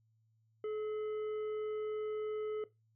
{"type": "harmonic tone with a mistuned harmonic", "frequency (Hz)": 428.5, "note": "A4", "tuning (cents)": -46, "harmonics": [1, 3, 5, 7], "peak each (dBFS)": [-35, -52, -58, -64], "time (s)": [0.64, 2.64], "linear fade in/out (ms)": 2, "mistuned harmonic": 5, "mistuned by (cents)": -74, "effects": ["noise-tail reverb RT60 0.2 s tail -17 dB re dry", "added 111 Hz sine -70 dBFS peak until 2.95 s"]}